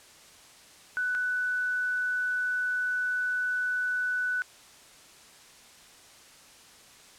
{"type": "tone pair in turn", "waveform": "sine", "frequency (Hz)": [1490, 1490], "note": ["F#6", "F#6"], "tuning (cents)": [12, 12], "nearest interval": "unison", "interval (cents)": 0, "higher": "neither", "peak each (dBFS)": -26, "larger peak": "neither", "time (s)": [[0.97, 1.15], [1.15, 4.42]], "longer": "second", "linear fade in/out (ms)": 0, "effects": ["white hiss -53 dBFS RMS until 7.18 s", "low-pass 9000 Hz 12 dB/octave"]}